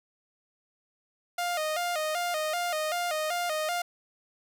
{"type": "tone with vibrato", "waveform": "sawtooth", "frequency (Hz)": 659.3, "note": "E5", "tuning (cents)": 0, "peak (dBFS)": -24, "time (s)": [1.38, 3.82], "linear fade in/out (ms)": 5, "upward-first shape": "square", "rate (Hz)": 2.6, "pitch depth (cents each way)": 110, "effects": []}